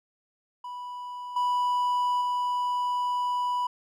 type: tone with level steps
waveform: triangle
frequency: 985 Hz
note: B5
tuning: 5 cents flat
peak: -33 / -21 / -23 dBFS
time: 0.64-3.67 s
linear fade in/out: 5 ms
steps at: 1.36 / 2.21 s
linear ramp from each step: 5 ms
effects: none